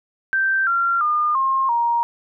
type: tone with pitch steps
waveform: sine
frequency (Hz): 1563 / 1376.5 / 1212.2 / 1067.6 / 940.2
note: G6 / F6 / D#6 / C6 / A#5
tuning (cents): -6 / -25 / -46 / +35 / +15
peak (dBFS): -16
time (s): 0.33-2.03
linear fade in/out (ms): 0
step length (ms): 340
effects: none